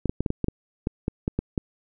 clicks, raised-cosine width 3 ms, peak -11 dBFS, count 12, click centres 0.057 / 0.095 / 0.206 / 0.262 / 0.304 / 0.443 / 0.484 / 0.871 / 1.081 / 1.279 / 1.39 / 1.578 s, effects none

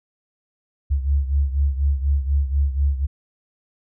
sine beating tone pair, 69.1 / 73.2 Hz, C#2 / D2, -5 / -5 cents, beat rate 4.1 Hz, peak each -18 / -23 dBFS, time 0.9-3.07 s, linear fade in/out 20 ms, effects none

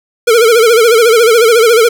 square tone with vibrato, 458.7 Hz, A#4, 28 cents flat, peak -5 dBFS, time 0.27-1.89 s, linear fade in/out 10 ms, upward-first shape sine, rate 14 Hz, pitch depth 100 cents each way, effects none

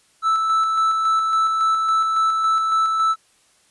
triangle tone with tremolo, 1316 Hz, E6, 3 cents flat, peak -13 dBFS, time 0.22-3.16 s, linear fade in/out 50 ms, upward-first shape square, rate 3.6 Hz, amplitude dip 30%, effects white hiss -58 dBFS RMS until 3.7 s + resampled to 24000 Hz

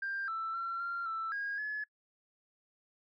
sine tone with pitch steps, 1589 / 1328 / 1359 / 1383 / 1327 / 1634 / 1707 Hz, G6 / E6 / F6 / F6 / E6 / G#6 / G#6, +23 / +12 / -48 / -17 / +11 / -29 / +47 cents, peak -33 dBFS, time 0.02-1.84 s, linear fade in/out 5 ms, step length 260 ms, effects noise-tail reverb RT60 0.1 s tail -26 dB re dry + tanh soft clip ceiling -30 dBFS

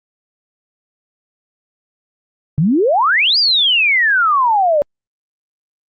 sine exponential two-way sweep, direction up then down, 138.59 to 4978 to 563 Hz, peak -10 dBFS, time 2.58-4.82 s, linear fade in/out 0 ms, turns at 3.38 s, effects Opus 48 kbps

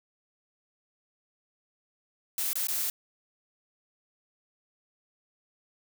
blue noise with dropouts, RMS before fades -30 dBFS, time 2.38-2.9 s, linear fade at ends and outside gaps 2 ms, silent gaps 2.532-2.555 / 2.671-2.684 s, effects none

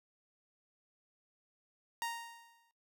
sawtooth tone with exponential decay, 931 Hz, A#5, 2 cents flat, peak -30 dBFS, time 2.02-2.71 s, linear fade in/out 0 ms, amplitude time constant 150 ms, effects noise-tail reverb RT60 0.2 s tail -21 dB re dry

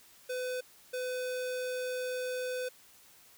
square tone bursts at uneven times, 504 Hz, B4, 35 cents sharp, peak -34 dBFS, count 2, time 0.29-0.61 / 0.93-2.69 s, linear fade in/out 10 ms, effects white hiss -59 dBFS RMS until 3.37 s

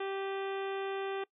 harmonic tone with a mistuned harmonic, 390 Hz, G4, 9 cents flat, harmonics 1 / 2 / 3 / 4 / 5 / 6 / 7 / 8 / 9, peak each -35 / -41 / -45 / -47 / -49 / -51 / -52 / -53 / -54 dBFS, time 0-1.24 s, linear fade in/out 5 ms, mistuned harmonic 6, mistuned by +60 cents, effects noise-tail reverb RT60 0.1 s tail -22 dB re dry

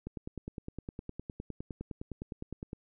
click train, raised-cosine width 3 ms, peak -26 dBFS, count 27, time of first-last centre 0.07-2.731 s, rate 9.77 Hz, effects none

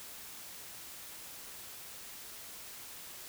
silence, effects white hiss -48 dBFS RMS until 3.28 s

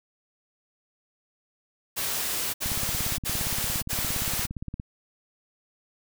white noise bursts, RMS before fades -29 dBFS, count 4, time 1.96-4.469 s, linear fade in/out 20 ms, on 580 ms, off 63 ms
click train, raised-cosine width 5 ms, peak -21 dBFS, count 38, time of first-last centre 2.66-4.799 s, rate 17.3 Hz
effects none

